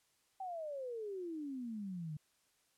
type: exponential sweep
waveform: sine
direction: down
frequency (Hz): 780 to 146.83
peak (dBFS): -40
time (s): 0.4-2.17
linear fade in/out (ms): 5
effects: white hiss -75 dBFS RMS until 2.77 s + low-pass 11000 Hz 12 dB/octave